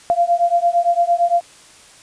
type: beating tone pair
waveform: sine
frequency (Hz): 687 / 695.8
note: F5 / F5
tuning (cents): -29 / -7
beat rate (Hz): 8.8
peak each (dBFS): -16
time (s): 0.1-1.41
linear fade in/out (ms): 0
effects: white hiss -45 dBFS RMS until 2.02 s + resampled to 22050 Hz